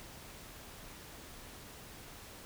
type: silence
effects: pink hiss -51 dBFS RMS until 2.45 s